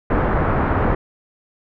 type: low-pass noise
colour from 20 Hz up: pink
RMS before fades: -18 dBFS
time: 0.1-0.95 s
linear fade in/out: 5 ms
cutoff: 1600 Hz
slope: 24 dB/octave
effects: none